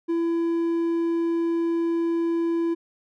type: tone with hard clipping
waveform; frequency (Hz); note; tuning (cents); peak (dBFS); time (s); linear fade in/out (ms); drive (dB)
triangle; 335; E4; +28; -22; 0.08-2.75; 20; 6
effects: none